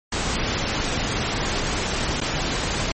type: noise with dropouts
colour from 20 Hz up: pink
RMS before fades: -24 dBFS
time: 0.12-2.92 s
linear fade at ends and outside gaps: 5 ms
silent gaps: 2.204-2.213 s
effects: MP3 32 kbps